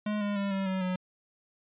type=tone with pitch steps; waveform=square; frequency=210.3 / 204.7 / 199.19 / 193.85 / 188.66 / 183.61 Hz; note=G#3 / G#3 / G3 / G3 / F#3 / F#3; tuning=+22 / -25 / +28 / -19 / +34 / -13 cents; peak=-29 dBFS; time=0.06-0.96 s; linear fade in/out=5 ms; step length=150 ms; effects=resampled to 8000 Hz